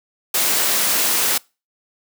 white noise, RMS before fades -18 dBFS, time 0.34-1.38 s, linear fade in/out 5 ms, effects noise-tail reverb RT60 0.3 s tail -26 dB re dry + high-pass 200 Hz 12 dB/octave

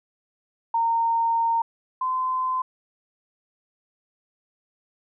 sine tone pair in turn, 920 / 1028.1 Hz, A#5 / C6, -23 / -31 cents, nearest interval major second, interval 192 cents, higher second, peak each -19 / -22 dBFS, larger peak first, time 0.74-1.62 / 2.01-2.62 s, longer first, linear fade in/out 5 ms, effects none

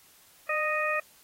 harmonic tone with a mistuned harmonic, 621 Hz, D#5, 3 cents flat, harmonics 1 / 2 / 3 / 4, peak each -31 / -31 / -31 / -31 dBFS, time 0.49-1 s, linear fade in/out 5 ms, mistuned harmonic 1, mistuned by -40 cents, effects white hiss -58 dBFS RMS until 1.23 s + AAC 48 kbps

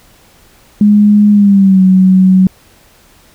sine tone with pitch glide, 207.7 to 187.19 Hz, G#3 to F#3, 0 to +20 cents, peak -3 dBFS, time 0.81-2.47 s, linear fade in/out 2 ms, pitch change -180 cents, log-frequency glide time 1.31-1.82 s, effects pink hiss -45 dBFS RMS until 3.34 s

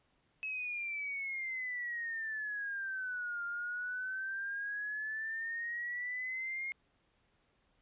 sine exponential two-way sweep, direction down then up, 2585 to 1396.9 to 2150 Hz, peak -36 dBFS, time 0.43-6.72 s, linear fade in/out 0 ms, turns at 3.44 s, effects pink hiss -74 dBFS RMS until 7.81 s + resampled to 8000 Hz

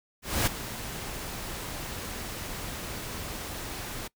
pink noise with ADSR envelope, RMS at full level -24 dBFS, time 0.22-4.08 s, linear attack 250 ms, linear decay 9 ms, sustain -13 dB, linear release 9 ms, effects noise-tail reverb RT60 0.1 s tail -22 dB re dry

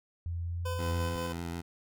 sine tone with pitch glide, 85.3 to 87.29 Hz, F2 to F2, -40 to 0 cents, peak -32 dBFS, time 0.26-1.16 s, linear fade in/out 0 ms, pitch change +40 cents, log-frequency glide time 0.44-0.69 s
25% pulse tone with tremolo, 507 Hz, B4, 45 cents sharp, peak -31 dBFS, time 0.65-1.33 s, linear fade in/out 10 ms, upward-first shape square, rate 5.7 Hz, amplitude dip 25%
15% pulse tone with vibrato, 85 Hz, F2, 46 cents flat, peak -29 dBFS, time 0.78-1.62 s, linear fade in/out 20 ms, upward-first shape sine, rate 6.7 Hz, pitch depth 22 cents each way
effects none

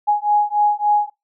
sine beating tone pair, 830.6 / 834.1 Hz, G#5 / G#5, 0 / +7 cents, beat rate 3.5 Hz, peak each -17 dBFS, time 0.07-1.1 s, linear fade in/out 20 ms, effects noise-tail reverb RT60 0.2 s tail -23 dB re dry

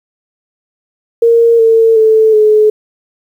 sine tone with pitch steps, 463.9 / 451.5 / 439.4 / 427.6 Hz, A#4 / A4 / A4 / A4, -8 / +45 / -2 / -49 cents, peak -4 dBFS, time 1.22-2.7 s, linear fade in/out 5 ms, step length 370 ms, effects 7-bit

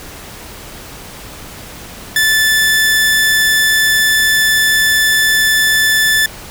sawtooth tone, 1751 Hz, A6, 9 cents flat, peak -6 dBFS, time 2.16-6.26 s, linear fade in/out 2 ms, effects pink hiss -32 dBFS RMS until 6.5 s

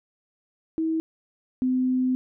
sine tone pair in turn, 321.5 / 255.6 Hz, E4 / C4, -43 / -40 cents, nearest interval major third, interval 397 cents, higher first, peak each -22 / -20 dBFS, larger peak second, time 0.78-1 / 1.62-2.15 s, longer second, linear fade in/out 0 ms, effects none

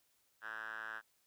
5% pulse tone with band-pass filter, 110.1 Hz, A2, 2 cents sharp, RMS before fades -45 dBFS, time 0.41-1.02 s, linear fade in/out 50 ms, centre 1600 Hz, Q 8.6, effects white hiss -75 dBFS RMS until 1.26 s

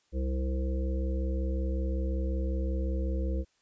harmonic tone, 65.41 Hz, C2, in tune, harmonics 1 / 3 / 5 / 7 / 8, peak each -28 / -39 / -39 / -43 / -41 dBFS, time 0.12-3.45 s, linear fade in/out 50 ms, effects white hiss -71 dBFS RMS until 3.61 s + resampled to 16000 Hz

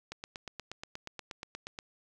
click train, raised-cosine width 0.2 ms, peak -23 dBFS, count 15, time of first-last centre 0.12-1.789 s, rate 8.39 Hz, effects none

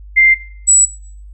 sine tone pair in turn, 2093 / 7848 Hz, C7 / B8, 0 / -12 cents, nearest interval octave + major seventh, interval 2288 cents, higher second, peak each -5 dBFS, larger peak neither, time 0.16-0.35 / 0.67-0.86 s, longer neither, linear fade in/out 20 ms, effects noise-tail reverb RT60 0.6 s tail -21 dB re dry + added 50 Hz sine -32 dBFS peak until 1.33 s

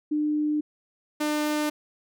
sine / sawtooth tone pair in turn, 300.6 / 300.6 Hz, D4 / D4, +40 / +40 cents, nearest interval unison, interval 0 cents, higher neither, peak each -22 / -20 dBFS, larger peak second, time 0.11-0.61 / 1.2-1.7 s, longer neither, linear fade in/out 10 ms, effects none

